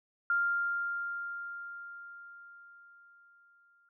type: tone with exponential decay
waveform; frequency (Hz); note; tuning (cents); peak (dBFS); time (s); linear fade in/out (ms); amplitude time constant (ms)
sine; 1396.9; F6; 0; -25; 0.3-3.89; 2; 780
effects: none